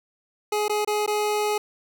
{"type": "tone with dropouts", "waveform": "25% pulse", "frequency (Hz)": 420, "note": "G#4", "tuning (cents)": 19, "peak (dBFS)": -18, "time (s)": [0.52, 1.58], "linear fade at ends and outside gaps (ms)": 5, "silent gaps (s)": [[0.682, 0.695], [0.848, 0.874], [1.063, 1.076]], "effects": []}